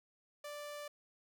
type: tone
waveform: sawtooth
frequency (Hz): 587.3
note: D5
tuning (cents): 0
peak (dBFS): -40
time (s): 0.44-0.88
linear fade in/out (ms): 5
effects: none